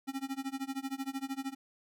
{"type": "tone with tremolo", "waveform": "square", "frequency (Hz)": 269.9, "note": "C#4", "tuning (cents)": -46, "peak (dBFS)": -33, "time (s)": [0.07, 1.55], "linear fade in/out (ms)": 20, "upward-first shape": "sine", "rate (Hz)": 13, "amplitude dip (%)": 95, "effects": []}